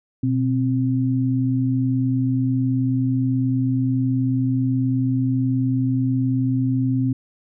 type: tone pair together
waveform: sine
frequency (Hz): 123.9 / 262.5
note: B2 / C4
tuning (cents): +6 / +6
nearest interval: octave + minor second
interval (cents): 1300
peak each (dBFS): -20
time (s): 0.23-7.13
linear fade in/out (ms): 5
effects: none